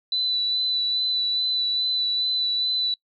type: tone with vibrato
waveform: sine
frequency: 3983 Hz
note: B7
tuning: 14 cents sharp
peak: -21 dBFS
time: 0.12-2.94 s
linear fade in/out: 2 ms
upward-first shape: sine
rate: 2.4 Hz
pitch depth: 17 cents each way
effects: noise-tail reverb RT60 0.1 s tail -25 dB re dry